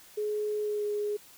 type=tone with pitch glide; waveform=sine; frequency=421.7 to 416.1 Hz; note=G#4 to G#4; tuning=+26 to +3 cents; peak=-28 dBFS; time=0.17-1.17 s; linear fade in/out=10 ms; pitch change=-23 cents; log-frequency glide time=0.62-0.84 s; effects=white hiss -54 dBFS RMS until 1.37 s